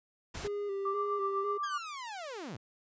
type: noise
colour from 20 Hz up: pink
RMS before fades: -41 dBFS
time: 0.34-0.48 s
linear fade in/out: 10 ms
type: tone with vibrato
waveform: triangle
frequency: 401.6 Hz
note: G4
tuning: 42 cents sharp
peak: -31 dBFS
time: 0.44-1.58 s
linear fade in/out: 10 ms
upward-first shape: square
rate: 2 Hz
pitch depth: 33 cents each way
type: tone with tremolo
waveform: sine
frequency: 1174.7 Hz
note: D6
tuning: in tune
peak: -30 dBFS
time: 0.85-1.78 s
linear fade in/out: 5 ms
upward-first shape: triangle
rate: 8 Hz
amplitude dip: 60%
type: linear sweep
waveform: sawtooth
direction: down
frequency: 1662 to 89.2 Hz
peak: -36 dBFS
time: 1.63-2.57 s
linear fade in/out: 10 ms
effects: resampled to 16000 Hz